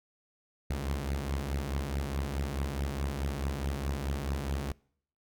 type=beating tone pair; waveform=sawtooth; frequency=68.1 / 72.8 Hz; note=C#2 / D2; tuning=-30 / -15 cents; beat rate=4.7 Hz; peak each=-29 / -32 dBFS; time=0.7-4.72 s; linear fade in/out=5 ms; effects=noise-tail reverb RT60 0.6 s tail -25 dB re dry